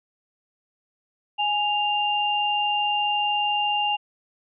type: tone pair together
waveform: sine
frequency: 830.6 / 2794 Hz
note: G#5 / F7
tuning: 0 / 0 cents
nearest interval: octave + major sixth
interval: 2100 cents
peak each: -23 / -24 dBFS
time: 1.38-3.97 s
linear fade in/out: 20 ms
effects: none